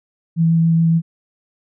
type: tone with vibrato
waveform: sine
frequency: 164.81 Hz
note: E3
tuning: in tune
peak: -11 dBFS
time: 0.36-1.02 s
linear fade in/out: 50 ms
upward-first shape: sine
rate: 7.1 Hz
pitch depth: 9 cents each way
effects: none